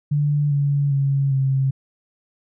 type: tone with pitch steps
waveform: sine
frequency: 146.4 / 142.31 / 138.34 / 134.48 Hz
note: D3 / C#3 / C#3 / C3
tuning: -5 / +46 / -3 / +48 cents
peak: -16 dBFS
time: 0.11-1.71 s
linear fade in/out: 10 ms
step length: 400 ms
effects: none